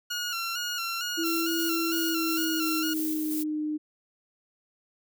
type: tone with vibrato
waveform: 15% pulse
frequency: 1400 Hz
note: F6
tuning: 4 cents sharp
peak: -23 dBFS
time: 0.1-2.94 s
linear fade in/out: 10 ms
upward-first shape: square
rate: 2.2 Hz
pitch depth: 48 cents each way
type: tone with pitch glide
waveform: sine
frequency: 329.6 to 304 Hz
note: E4 to D#4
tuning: 0 to -40 cents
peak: -27 dBFS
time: 1.17-3.78 s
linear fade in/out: 20 ms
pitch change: -140 cents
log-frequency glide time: 1.89-3.61 s
type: noise with tremolo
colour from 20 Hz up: violet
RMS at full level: -34 dBFS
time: 1.24-3.44 s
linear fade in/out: 20 ms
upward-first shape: square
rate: 2.9 Hz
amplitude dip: 35%
effects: none